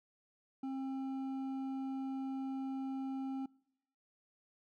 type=tone with hard clipping; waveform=sine; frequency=267 Hz; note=C4; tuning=35 cents sharp; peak=-39 dBFS; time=0.63-3.46 s; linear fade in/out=5 ms; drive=7 dB; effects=noise-tail reverb RT60 0.8 s tail -25 dB re dry